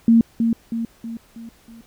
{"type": "tone with echo", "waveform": "sine", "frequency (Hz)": 229.4, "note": "A#3", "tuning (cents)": -28, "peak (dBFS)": -9, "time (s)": [0.08, 0.21], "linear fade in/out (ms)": 2, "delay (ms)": 320, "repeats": 5, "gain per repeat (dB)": -6, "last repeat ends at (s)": 1.81, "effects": ["pink hiss -54 dBFS RMS until 1.86 s"]}